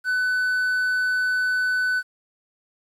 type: tone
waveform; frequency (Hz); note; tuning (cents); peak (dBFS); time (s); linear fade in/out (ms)
triangle; 1500; F#6; +23; -18; 0.04-2.03; 50
effects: resampled to 32000 Hz + 9-bit